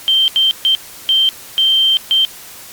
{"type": "tone bursts at uneven times", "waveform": "sine", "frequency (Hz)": 3136, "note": "G7", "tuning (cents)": 0, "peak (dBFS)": -9, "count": 6, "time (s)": [[0.08, 0.28], [0.36, 0.51], [0.65, 0.75], [1.09, 1.29], [1.58, 1.97], [2.11, 2.25]], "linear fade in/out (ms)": 0, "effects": ["white hiss -35 dBFS RMS until 2.72 s", "Opus 48 kbps"]}